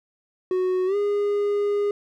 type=tone with pitch glide; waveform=triangle; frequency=369 to 409.4 Hz; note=F#4 to G#4; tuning=-5 to -25 cents; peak=-18 dBFS; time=0.51-1.91 s; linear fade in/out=2 ms; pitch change=+180 cents; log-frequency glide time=0.86-0.96 s; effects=none